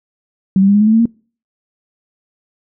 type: tone with pitch steps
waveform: sine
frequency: 190.6 / 195.96 / 201.5 / 207.1 / 213 / 218.9 / 225.1 / 231.4 Hz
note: G3 / G3 / G3 / G#3 / G#3 / A3 / A3 / A#3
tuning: -48 / 0 / +48 / -5 / +44 / -9 / +40 / -13 cents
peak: -7 dBFS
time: 0.56-1.056 s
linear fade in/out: 2 ms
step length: 62 ms
effects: noise-tail reverb RT60 0.4 s tail -25 dB re dry